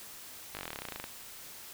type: slowing click train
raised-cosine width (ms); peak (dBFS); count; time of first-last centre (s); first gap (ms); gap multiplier
0.3; -22; 18; 0.55-1.041; 19; 1.05
effects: white hiss -48 dBFS RMS until 1.73 s